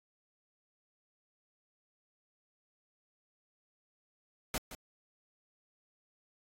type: noise with echo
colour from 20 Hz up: pink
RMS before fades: -34 dBFS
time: 4.54-4.58 s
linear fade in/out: 2 ms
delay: 170 ms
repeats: 1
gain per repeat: -12 dB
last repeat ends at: 4.75 s
effects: AAC 64 kbps